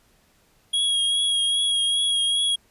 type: tone with vibrato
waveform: square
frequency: 3300 Hz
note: G#7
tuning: 12 cents flat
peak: -20 dBFS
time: 0.73-2.56 s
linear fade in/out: 10 ms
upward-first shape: triangle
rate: 2.5 Hz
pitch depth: 27 cents each way
effects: pink hiss -61 dBFS RMS until 2.7 s + resampled to 32000 Hz